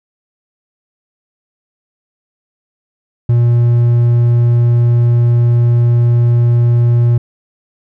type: tone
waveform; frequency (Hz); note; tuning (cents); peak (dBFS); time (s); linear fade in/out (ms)
triangle; 119.2; A#2; +39; -5; 3.29-7.18; 5
effects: none